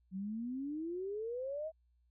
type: exponential sweep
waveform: sine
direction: up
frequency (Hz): 183.1 to 653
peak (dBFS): -37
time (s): 0.11-1.72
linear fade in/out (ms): 50
effects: added 60 Hz sine -69 dBFS peak until 2.1 s